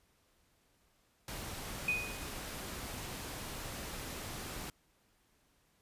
pink noise, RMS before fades -43 dBFS, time 1.28-4.7 s, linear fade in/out 2 ms
sine tone with exponential decay, 2489 Hz, D#7, in tune, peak -27 dBFS, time 1.88-2.34 s, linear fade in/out 5 ms, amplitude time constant 98 ms
effects pink hiss -72 dBFS RMS until 5.81 s + resampled to 32000 Hz

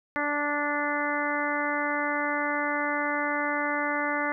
harmonic tone, 292.2 Hz, D4, 9 cents flat, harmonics 1 / 2 / 3 / 4 / 5 / 6 / 7, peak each -33 / -33 / -33 / -33 / -33 / -33 / -33 dBFS, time 0.16-4.32 s, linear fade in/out 0 ms, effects none

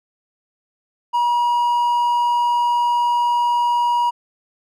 triangle tone, 959 Hz, A#5, 49 cents sharp, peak -13 dBFS, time 1.13-4.11 s, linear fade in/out 20 ms, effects none

